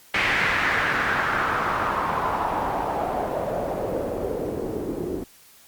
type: noise with low-pass filter sweep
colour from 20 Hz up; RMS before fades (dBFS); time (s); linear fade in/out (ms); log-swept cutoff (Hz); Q
white; -25; 0.14-5.24; 5; 2200 to 340; 2.8
effects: white hiss -52 dBFS RMS until 5.67 s + Opus 48 kbps